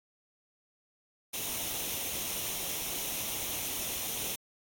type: noise with comb filter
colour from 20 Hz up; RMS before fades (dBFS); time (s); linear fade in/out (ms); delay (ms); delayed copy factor
white; -35; 1.33-4.36; 10; 0.32; +0.55
effects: AAC 64 kbps